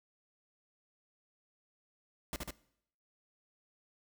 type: noise with echo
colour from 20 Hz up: pink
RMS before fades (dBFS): -38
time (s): 2.33-2.36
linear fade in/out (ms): 0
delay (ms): 73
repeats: 2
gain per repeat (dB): -2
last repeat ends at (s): 2.506
effects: noise-tail reverb RT60 0.7 s tail -20 dB re dry